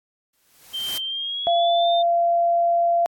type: noise with exponential growth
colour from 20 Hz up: white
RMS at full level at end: -29 dBFS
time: 0.33-0.98 s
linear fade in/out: 5 ms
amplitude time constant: 140 ms
type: tone with pitch glide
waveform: sine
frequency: 3136 to 3602 Hz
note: G7 to A7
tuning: 0 to +40 cents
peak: -25 dBFS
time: 0.73-2.03 s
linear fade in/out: 20 ms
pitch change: +240 cents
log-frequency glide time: 1.04-1.9 s
type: tone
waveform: sine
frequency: 686 Hz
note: F5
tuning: 31 cents flat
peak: -16 dBFS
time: 1.47-3.06 s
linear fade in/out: 0 ms
effects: AAC 64 kbps